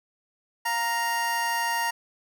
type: tone pair together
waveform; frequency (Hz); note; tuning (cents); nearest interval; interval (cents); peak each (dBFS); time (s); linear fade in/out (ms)
25% pulse; 701.5 / 932.3; F5 / A#5; +8 / 0; perfect fourth; 492; -32 / -21; 0.65-1.91; 10
effects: none